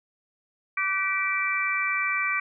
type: harmonic tone with a mistuned harmonic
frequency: 389 Hz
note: G4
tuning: 13 cents flat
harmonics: 3 / 4 / 5 / 6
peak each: -30 / -32 / -30 / -26 dBFS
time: 0.77-2.4 s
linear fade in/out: 5 ms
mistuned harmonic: 4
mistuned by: -42 cents
effects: none